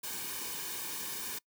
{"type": "noise with comb filter", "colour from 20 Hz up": "white", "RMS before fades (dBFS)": -39, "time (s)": [0.03, 1.39], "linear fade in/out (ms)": 10, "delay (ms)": 1.5, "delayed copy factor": -0.7, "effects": ["noise-tail reverb RT60 0.1 s tail -24 dB re dry"]}